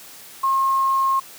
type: tone with quantisation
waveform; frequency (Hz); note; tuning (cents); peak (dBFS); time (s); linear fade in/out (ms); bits
sine; 1074; C6; +45; -16; 0.43-1.2; 10; 7
effects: white hiss -42 dBFS RMS until 1.38 s + high-pass 100 Hz 12 dB/octave